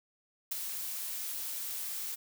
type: noise with ADSR envelope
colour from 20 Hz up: blue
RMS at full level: -32 dBFS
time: 0.51-2.16 s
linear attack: 9 ms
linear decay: 18 ms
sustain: -6 dB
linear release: 21 ms
effects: none